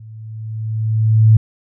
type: tone with level ramp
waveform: sine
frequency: 110 Hz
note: A2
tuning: in tune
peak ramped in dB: -34 to -4 dBFS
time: 0-1.37 s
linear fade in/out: 5 ms
effects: none